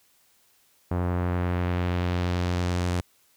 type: tone with low-pass filter sweep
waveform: sawtooth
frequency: 88.8 Hz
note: F2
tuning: 29 cents sharp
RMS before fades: -26 dBFS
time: 0.91-3.01 s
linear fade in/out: 5 ms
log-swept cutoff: 1100 to 9100 Hz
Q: 0.98
effects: white hiss -63 dBFS RMS until 3.36 s